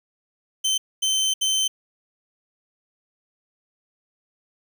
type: tone bursts at uneven times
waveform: 25% pulse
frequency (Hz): 3088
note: G7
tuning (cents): -27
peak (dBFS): -16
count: 3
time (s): 0.64-0.78 / 1.02-1.34 / 1.41-1.68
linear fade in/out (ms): 10
effects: none